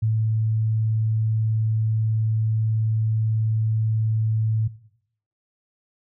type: tone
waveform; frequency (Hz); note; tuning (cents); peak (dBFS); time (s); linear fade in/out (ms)
sine; 110.2; A2; +3; -18; 0.02-4.68; 10
effects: noise-tail reverb RT60 0.7 s tail -18 dB re dry